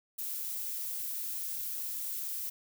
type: noise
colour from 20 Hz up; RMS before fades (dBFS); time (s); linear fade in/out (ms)
violet; -37; 0.18-2.5; 10
effects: none